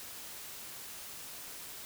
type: silence
effects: white hiss -46 dBFS RMS until 1.85 s